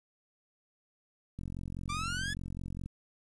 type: click train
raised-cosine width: 5 ms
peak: -28 dBFS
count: 67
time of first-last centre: 1.39-2.86 s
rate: 44.9 Hz
type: exponential sweep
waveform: sawtooth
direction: up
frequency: 1159 to 1735 Hz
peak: -31 dBFS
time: 1.89-2.34 s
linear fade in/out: 10 ms
effects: resampled to 22050 Hz + 10-bit